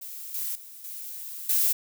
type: noise with level steps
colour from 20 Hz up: violet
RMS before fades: -39 / -31 / -45 / -38 / -23 dBFS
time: 0.01-1.73 s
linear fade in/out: 10 ms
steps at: 0.34 / 0.55 / 0.84 / 1.49 s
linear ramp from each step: 5 ms
effects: none